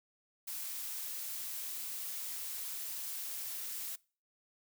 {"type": "noise", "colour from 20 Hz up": "blue", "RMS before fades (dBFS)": -41, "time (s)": [0.47, 3.96], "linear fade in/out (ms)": 10, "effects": ["noise-tail reverb RT60 0.4 s tail -24 dB re dry"]}